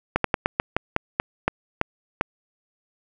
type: slowing click train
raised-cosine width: 0.5 ms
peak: -4 dBFS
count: 11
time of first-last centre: 0.16-2.211 s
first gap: 83 ms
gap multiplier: 1.19
effects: none